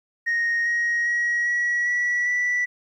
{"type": "tone with pitch steps", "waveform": "sine", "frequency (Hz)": [1864.7, 1884.2, 1903.9, 1923.8, 1943.9, 1964.2], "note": ["A#6", "A#6", "A#6", "B6", "B6", "B6"], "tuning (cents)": [0, 18, 36, -46, -28, -10], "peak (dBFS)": -18, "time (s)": [0.26, 2.66], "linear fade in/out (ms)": 20, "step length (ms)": 400, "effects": ["tanh soft clip ceiling -18 dBFS", "10-bit"]}